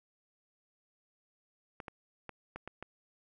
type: clicks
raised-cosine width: 0.5 ms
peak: -27 dBFS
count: 6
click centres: 1.802 / 1.882 / 2.293 / 2.56 / 2.676 / 2.826 s
effects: none